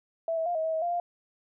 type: tone with pitch steps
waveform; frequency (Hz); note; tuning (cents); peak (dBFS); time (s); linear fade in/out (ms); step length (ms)
sine; 659 / 649 / 701 / 637 / 644 / 639 / 695 / 699; E5 / E5 / F5 / D#5 / E5 / D#5 / F5 / F5; -1 / -27 / +6 / +41 / -41 / +46 / -9 / +1; -26; 0.28-1; 2; 90
effects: none